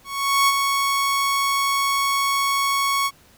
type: tone with ADSR envelope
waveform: sawtooth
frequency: 1108.7 Hz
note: C#6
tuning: in tune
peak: -10 dBFS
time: 0.04-3.11 s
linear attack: 440 ms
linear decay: 35 ms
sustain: -5 dB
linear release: 49 ms
effects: pink hiss -53 dBFS RMS until 3.37 s